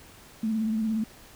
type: tone with vibrato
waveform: sine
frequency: 220 Hz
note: A3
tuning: in tune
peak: -24 dBFS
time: 0.43-1.04 s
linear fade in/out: 5 ms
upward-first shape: sine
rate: 17 Hz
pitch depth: 44 cents each way
effects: pink hiss -51 dBFS RMS until 1.35 s